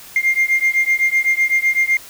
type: beating tone pair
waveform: sine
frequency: 2108 / 2115.9 Hz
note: C7 / C7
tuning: +12 / +19 cents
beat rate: 7.9 Hz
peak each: -15 dBFS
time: 0.16-1.97 s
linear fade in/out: 2 ms
effects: tanh soft clip ceiling -9 dBFS + white hiss -39 dBFS RMS until 2.09 s